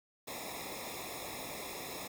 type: noise with comb filter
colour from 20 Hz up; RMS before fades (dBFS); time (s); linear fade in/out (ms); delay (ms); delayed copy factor
pink; -43; 0.27-2.08; 10; 0.66; -0.95
effects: none